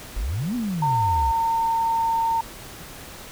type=exponential two-way sweep; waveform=sine; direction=up then down; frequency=39.95 to 255 to 60.8 Hz; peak=-23 dBFS; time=0.16-1.32 s; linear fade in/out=10 ms; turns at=0.55 s
type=tone; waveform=sine; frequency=911 Hz; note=A#5; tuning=40 cents flat; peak=-19 dBFS; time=0.82-2.41 s; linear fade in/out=5 ms
effects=pink hiss -40 dBFS RMS until 3.31 s